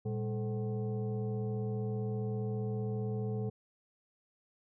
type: tone with frequency modulation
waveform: sine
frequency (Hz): 116.54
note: A#2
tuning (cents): 0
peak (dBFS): -32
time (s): 0.05-3.5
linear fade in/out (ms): 10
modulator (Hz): 318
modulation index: 1
effects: none